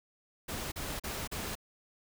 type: noise bursts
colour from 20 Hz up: pink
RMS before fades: -38 dBFS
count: 4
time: 0.48-1.554 s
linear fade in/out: 10 ms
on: 240 ms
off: 38 ms
effects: none